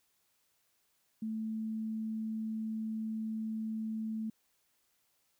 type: tone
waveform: sine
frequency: 220 Hz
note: A3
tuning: in tune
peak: -34 dBFS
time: 1.22-4.3 s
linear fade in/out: 5 ms
effects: white hiss -75 dBFS RMS until 5.39 s